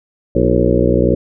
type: harmonic tone with a mistuned harmonic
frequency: 60.9 Hz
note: B1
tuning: 24 cents flat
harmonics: 1 / 2 / 3 / 4 / 5 / 6 / 7 / 8 / 9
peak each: -19 / -19 / -19 / -19 / -19 / -19 / -19 / -19 / -19 dBFS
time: 0.35-1.15 s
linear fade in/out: 5 ms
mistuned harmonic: 5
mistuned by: +75 cents
effects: none